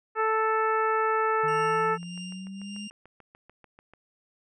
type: harmonic tone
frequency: 440 Hz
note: A4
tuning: in tune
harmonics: 1 / 2 / 3 / 4 / 5 / 6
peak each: -27 / -29 / -26 / -33 / -40 / -43 dBFS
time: 0.15-1.98 s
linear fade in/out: 50 ms
type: exponential sweep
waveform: sine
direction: up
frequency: 151.4 to 210 Hz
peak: -36 dBFS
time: 1.43-2.88 s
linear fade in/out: 10 ms
type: tone with tremolo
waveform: sawtooth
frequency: 2797 Hz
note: F7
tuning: 2 cents sharp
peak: -35 dBFS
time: 1.48-2.9 s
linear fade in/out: 2 ms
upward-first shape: triangle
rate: 1.7 Hz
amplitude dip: 90%
type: click train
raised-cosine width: 0.5 ms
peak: -36 dBFS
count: 17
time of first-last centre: 1.59-3.936 s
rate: 6.82 Hz
effects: resampled to 22050 Hz